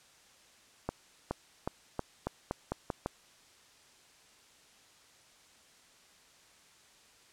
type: accelerating click train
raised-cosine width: 1 ms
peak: -18 dBFS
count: 9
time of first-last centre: 0.89-3.06 s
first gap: 420 ms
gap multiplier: 0.87
effects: white hiss -61 dBFS RMS until 7.32 s + low-pass 8000 Hz 12 dB/octave